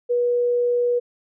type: tone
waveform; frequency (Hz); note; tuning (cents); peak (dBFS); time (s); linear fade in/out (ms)
sine; 484.8; B4; -32; -17; 0.09-1; 20
effects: none